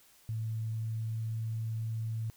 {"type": "tone with pitch glide", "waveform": "sine", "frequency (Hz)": [111.3, 112.01], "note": ["A2", "A2"], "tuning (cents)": [20, 31], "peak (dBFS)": -32, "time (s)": [0.29, 2.3], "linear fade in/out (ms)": 0, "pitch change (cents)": 11, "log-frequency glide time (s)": [0.66, 1.39], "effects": ["white hiss -62 dBFS RMS until 2.36 s"]}